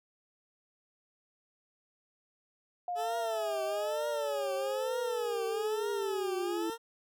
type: linear sweep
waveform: sine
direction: down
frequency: 713 to 329.6 Hz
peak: -32 dBFS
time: 2.88-6.7 s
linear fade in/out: 2 ms
type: tone with vibrato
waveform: 20% pulse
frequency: 426.2 Hz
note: G#4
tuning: 45 cents sharp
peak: -31 dBFS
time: 2.95-6.78 s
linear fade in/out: 50 ms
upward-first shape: triangle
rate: 1.1 Hz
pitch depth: 180 cents each way
effects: none